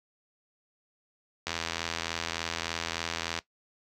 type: click train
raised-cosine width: 0.2 ms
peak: -13 dBFS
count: 161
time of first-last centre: 1.47-3.388 s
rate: 83.4 Hz
effects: noise-tail reverb RT60 0.1 s tail -18 dB re dry + high-pass 60 Hz 12 dB/octave